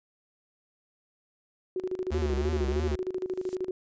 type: tone with tremolo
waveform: sine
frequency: 370 Hz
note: F#4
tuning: in tune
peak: -27 dBFS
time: 1.76-3.71 s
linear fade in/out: 2 ms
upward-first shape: square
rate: 13 Hz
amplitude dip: 80%
type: tone with vibrato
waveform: square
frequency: 73.42 Hz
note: D2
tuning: in tune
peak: -28 dBFS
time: 2.11-2.96 s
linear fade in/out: 10 ms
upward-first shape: triangle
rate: 3.1 Hz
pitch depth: 170 cents each way
type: noise with exponential growth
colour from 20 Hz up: violet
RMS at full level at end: -39 dBFS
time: 3.17-3.55 s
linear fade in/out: 0 ms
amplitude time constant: 81 ms
effects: resampled to 16000 Hz